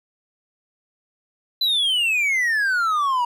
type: exponential sweep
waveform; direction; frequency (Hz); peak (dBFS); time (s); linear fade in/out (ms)
triangle; down; 4053 to 945; -16; 1.61-3.25; 5
effects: none